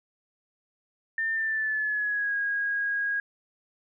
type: tone with pitch glide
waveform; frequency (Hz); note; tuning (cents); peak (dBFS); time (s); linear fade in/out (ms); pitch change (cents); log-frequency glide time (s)
sine; 1800 to 1641.1; A6 to G#6; +39 to -21; -25; 1.18-3.2; 2; -160; 1.33-2.35
effects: none